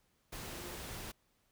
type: tone in noise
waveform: sine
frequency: 353 Hz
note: F4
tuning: 19 cents sharp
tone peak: -51 dBFS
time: 0.52-0.77 s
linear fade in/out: 10 ms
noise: pink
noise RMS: -45 dBFS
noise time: 0.32-1.12 s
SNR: -9 dB
effects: pink hiss -75 dBFS RMS until 1.51 s